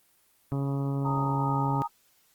harmonic tone, 138.59 Hz, C#3, in tune, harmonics 1 / 2 / 3 / 4 / 5 / 6 / 7 / 8 / 9, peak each -27 / -32 / -39 / -42 / -45 / -45 / -45 / -50 / -47 dBFS, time 0.52-1.82 s, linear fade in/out 0 ms
sine chord, Ab suspended second, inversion none, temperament equal with one note detuned, 830.6 / 921.1 / 1244.5 Hz, Ab5 / Bb5 / Eb6, 0 / -21 / 0 cents, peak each -35 / -31 / -34 dBFS, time 1.04-1.88 s, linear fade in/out 20 ms
effects white hiss -65 dBFS RMS until 2.34 s + Opus 24 kbps

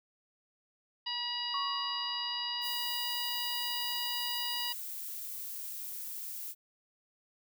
harmonic tone, 964 Hz, B5, 42 cents flat, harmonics 1 / 2 / 3 / 4 / 5, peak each -42 / -45 / -37 / -42 / -38 dBFS, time 1.06-4.73 s, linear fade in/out 10 ms
sine tone with exponential decay, 1108.7 Hz, C#6, in tune, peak -32 dBFS, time 1.54-3.38 s, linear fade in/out 2 ms, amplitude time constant 400 ms
violet noise, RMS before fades -41 dBFS, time 2.61-6.55 s, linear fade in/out 50 ms
effects none

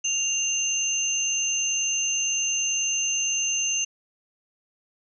sine tone pair together, 2790 / 6259 Hz, F7 / G8, -2 / -4 cents, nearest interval octave + major second, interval 1398 cents, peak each -27 / -24 dBFS, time 0.04-3.85 s, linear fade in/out 10 ms, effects none

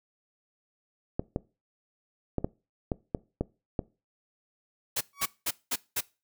clicks, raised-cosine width 2 ms, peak -14 dBFS, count 8, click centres 1.195 / 1.361 / 2.383 / 2.445 / 2.918 / 3.148 / 3.41 / 3.792 s
white noise bursts, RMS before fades -29 dBFS, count 5, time 4.96-6.01 s, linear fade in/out 10 ms, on 50 ms, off 200 ms
30% pulse tone with exponential growth, 1128 Hz, C#6, 30 cents sharp, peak -24 dBFS, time 5.13-5.25 s, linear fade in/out 1 ms, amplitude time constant 25 ms
effects noise-tail reverb RT60 0.3 s tail -22 dB re dry

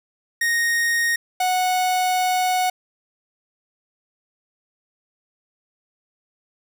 45% pulse tone pair in turn, 1862 / 736.2 Hz, A#6 / F#5, -2 / -9 cents, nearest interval octave + major third, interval 1607 cents, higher first, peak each -18 dBFS, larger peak neither, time 0.41-1.16 / 1.4-2.7 s, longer second, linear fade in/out 5 ms, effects none

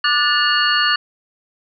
sine tone cluster, 1187 / 1460 / 1754 / 2844 / 4396 Hz, D6 / F#6 / A6 / F7 / C#8, +18 / -24 / -6 / +31 / -15 cents, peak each -20 dBFS, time 0.04-0.96 s, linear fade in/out 5 ms, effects none

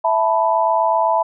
sine chord, E suspended fourth, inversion none, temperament equal, 659.3 / 880 / 987.8 Hz, E5 / A5 / B5, 0 / 0 / 0 cents, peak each -18 dBFS, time 0.04-1.23 s, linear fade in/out 10 ms, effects none

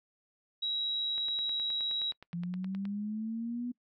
sine tone, 3862 Hz, B7, 39 cents flat, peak -30 dBFS, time 0.62-2.12 s, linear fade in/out 10 ms
click train, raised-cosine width 0.3 ms, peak -32 dBFS, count 17, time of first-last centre 1.18-2.854 s, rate 9.56 Hz
sine linear sweep, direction up, 170 to 246.9 Hz, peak -33 dBFS, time 2.33-3.72 s, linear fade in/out 10 ms
effects noise-tail reverb RT60 0.1 s tail -23 dB re dry

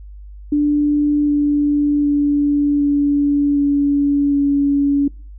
sine tone with pitch steps, 293.7 / 291.5 / 289.3 / 287.2 / 285 / 282.9 Hz, D4 / D4 / D4 / D4 / C#4 / C#4, 0 / -13 / -26 / -39 / +48 / +35 cents, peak -12 dBFS, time 0.52-5.08 s, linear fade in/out 5 ms, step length 760 ms, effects noise-tail reverb RT60 0.4 s tail -26 dB re dry + added 50 Hz sine -33 dBFS peak until 5.38 s

